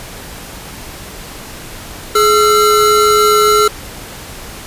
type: tone pair together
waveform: square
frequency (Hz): 421.2 / 1350.8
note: G#4 / E6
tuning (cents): +24 / +42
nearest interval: octave + minor sixth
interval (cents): 2018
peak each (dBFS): -11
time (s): 2.15-3.68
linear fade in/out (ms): 5
effects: pink hiss -30 dBFS RMS until 4.66 s + resampled to 32000 Hz